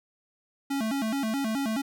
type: tone with vibrato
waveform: square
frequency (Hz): 246.9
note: B3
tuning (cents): 0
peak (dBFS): -27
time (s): 0.7-1.82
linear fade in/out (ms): 10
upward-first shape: square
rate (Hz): 4.7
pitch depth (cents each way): 200
effects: none